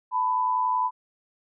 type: tone pair together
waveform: sine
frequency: 884 / 995 Hz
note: A5 / B5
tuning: +8 / +13 cents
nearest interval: major second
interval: 205 cents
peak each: -29 / -22 dBFS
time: 0.11-0.91 s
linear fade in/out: 50 ms
effects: none